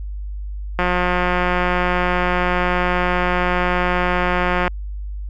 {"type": "click train", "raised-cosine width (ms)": 0.5, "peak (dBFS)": -4, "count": 697, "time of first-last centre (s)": [0.79, 4.678], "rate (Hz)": 179, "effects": ["added 50 Hz sine -25 dBFS peak until 5.29 s"]}